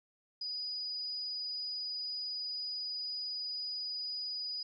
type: tone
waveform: sine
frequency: 4939 Hz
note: D#8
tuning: 14 cents flat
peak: -36 dBFS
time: 0.41-4.63 s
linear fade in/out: 5 ms
effects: none